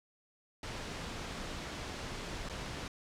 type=noise with dropouts; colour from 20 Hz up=pink; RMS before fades=-41 dBFS; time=0.63-2.88 s; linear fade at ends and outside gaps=2 ms; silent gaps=2.489-2.496 s; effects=low-pass 6000 Hz 12 dB/octave